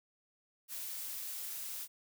blue noise, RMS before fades -42 dBFS, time 0.68-1.88 s, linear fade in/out 50 ms, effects none

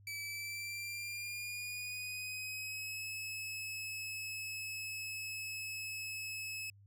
sawtooth tone with pitch glide, 2305 to 2587 Hz, D7 to E7, -33 to -33 cents, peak -37 dBFS, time 0.07-6.7 s, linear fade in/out 2 ms, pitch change +200 cents, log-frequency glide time 0.21-3.05 s, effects added 100 Hz sine -58 dBFS peak until 6.86 s

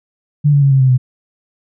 sine tone with pitch steps, 146.83 / 142.65 / 138.59 / 134.64 / 130.81 / 127.09 Hz, D3 / C#3 / C#3 / C3 / C3 / C3, 0 / +50 / 0 / +50 / 0 / -50 cents, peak -7 dBFS, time 0.44-0.98 s, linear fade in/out 20 ms, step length 90 ms, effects none

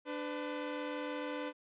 sawtooth tone pair together, 295.2 / 503.7 Hz, D4 / B4, +9 / +34 cents, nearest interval major sixth, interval 925 cents, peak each -36 / -36 dBFS, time 0.05-1.53 s, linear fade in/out 50 ms, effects resampled to 8000 Hz

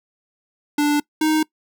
square tone pair in turn, 293.7 / 311.2 Hz, D4 / D#4, 0 / 0 cents, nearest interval minor second, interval 100 cents, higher second, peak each -16 / -16 dBFS, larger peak neither, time 0.78-1 / 1.21-1.43 s, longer neither, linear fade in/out 5 ms, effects noise-tail reverb RT60 0.1 s tail -23 dB re dry

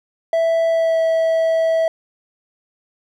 triangle tone with pitch glide, 659.3 to 651.7 Hz, E5 to E5, 0 to -20 cents, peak -12 dBFS, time 0.33-1.88 s, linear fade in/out 2 ms, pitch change -20 cents, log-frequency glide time 0.69-1 s, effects none

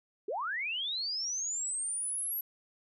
sine linear sweep, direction up, 357.1 to 11780 Hz, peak -32 dBFS, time 0.28-2.41 s, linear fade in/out 5 ms, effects none

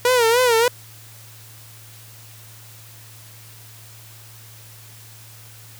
sawtooth tone with vibrato, 478.2 Hz, A#4, 44 cents sharp, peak -10 dBFS, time 0.05-0.68 s, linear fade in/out 2 ms, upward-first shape sine, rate 3.4 Hz, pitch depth 110 cents each way, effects added 111 Hz sine -44 dBFS peak until 5.79 s + white hiss -45 dBFS RMS until 5.79 s

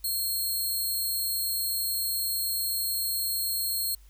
5% pulse tone, 4247 Hz, C8, 25 cents sharp, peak -20 dBFS, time 0.04-3.95 s, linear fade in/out 5 ms, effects added 50 Hz sine -50 dBFS peak until 4.09 s + white hiss -63 dBFS RMS until 4.09 s

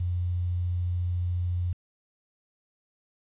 sine tone with quantisation, 88.6 Hz, F2, 25 cents sharp, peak -25 dBFS, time 0-1.73 s, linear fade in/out 5 ms, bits 9, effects resampled to 8000 Hz

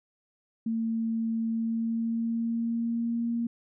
sine tone with pitch glide, 226.2 to 233.8 Hz, A3 to A#3, +48 to +5 cents, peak -26 dBFS, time 0.66-3.47 s, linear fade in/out 5 ms, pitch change +57 cents, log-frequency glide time 1.47-3.29 s, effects none

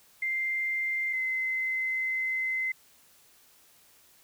sine tone pair in turn, 2093 / 2057 Hz, C7 / C7, 0 / -30 cents, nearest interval unison, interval 30 cents, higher first, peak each -27 dBFS, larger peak neither, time 0.22-1.13 / 1.13-2.72 s, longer second, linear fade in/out 5 ms, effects white hiss -60 dBFS RMS until 4.23 s

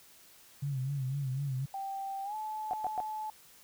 sine tone with vibrato, 135.6 Hz, C#3, 38 cents flat, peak -31 dBFS, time 0.62-1.66 s, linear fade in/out 10 ms, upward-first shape sine, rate 4 Hz, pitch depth 94 cents each way
sine tone with pitch glide, 782 to 862.7 Hz, G5 to A5, -4 to -34 cents, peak -35 dBFS, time 1.74-3.3 s, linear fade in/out 2 ms, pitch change +170 cents, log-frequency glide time 2.24-2.35 s
sine tone bursts, 750 Hz, F#5, 23 cents sharp, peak -29 dBFS, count 3, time 2.71-3.002 s, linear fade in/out 0 ms, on 24 ms, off 110 ms
effects white hiss -58 dBFS RMS until 3.63 s

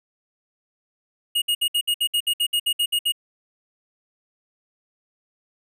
square tone bursts, 2869 Hz, F7, 46 cents sharp, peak -19 dBFS, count 14, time 1.35-3.122 s, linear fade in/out 10 ms, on 69 ms, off 62 ms, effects none

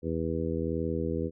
harmonic tone, 81.6 Hz, E2, 17 cents flat, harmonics 1 / 2 / 3 / 4 / 5 / 6, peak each -35 / -35 / -35 / -35 / -35 / -35 dBFS, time 0.02-1.31 s, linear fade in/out 50 ms, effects none

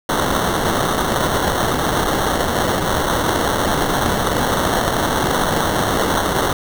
blue noise with sample-and-hold, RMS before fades -18 dBFS, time 0.09-6.53 s, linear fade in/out 2 ms, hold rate 2450 Hz, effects none

